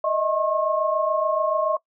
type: tone cluster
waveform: sine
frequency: 614 / 641 / 1080 Hz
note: D#5 / E5 / C#6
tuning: -23 / -49 / -45 cents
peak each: -24 dBFS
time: 0.04-1.77 s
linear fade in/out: 5 ms
effects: noise-tail reverb RT60 0.1 s tail -20 dB re dry